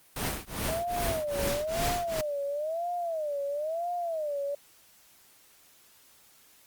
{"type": "noise with tremolo", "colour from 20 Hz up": "pink", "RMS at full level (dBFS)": -29, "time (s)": [0.16, 2.21], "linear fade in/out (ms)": 2, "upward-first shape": "triangle", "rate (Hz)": 2.5, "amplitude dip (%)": 100}
{"type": "tone with vibrato", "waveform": "sine", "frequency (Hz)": 630, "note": "D#5", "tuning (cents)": 21, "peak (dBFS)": -29, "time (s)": [0.68, 4.55], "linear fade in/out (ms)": 5, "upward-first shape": "sine", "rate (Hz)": 1, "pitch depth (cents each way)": 200}
{"effects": ["white hiss -59 dBFS RMS until 6.66 s", "Opus 32 kbps"]}